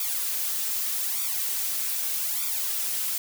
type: noise with flanger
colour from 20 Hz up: blue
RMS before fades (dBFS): -28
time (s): 0-3.18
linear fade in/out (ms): 2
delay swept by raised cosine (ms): 0.85 to 4.65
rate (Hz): 0.82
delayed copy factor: +0.8
effects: none